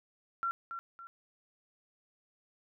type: tone with echo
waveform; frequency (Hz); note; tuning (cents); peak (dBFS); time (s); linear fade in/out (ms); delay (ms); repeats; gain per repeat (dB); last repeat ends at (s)
sine; 1365; F6; -40; -30; 0.43-0.51; 0; 280; 2; -8; 1.07
effects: none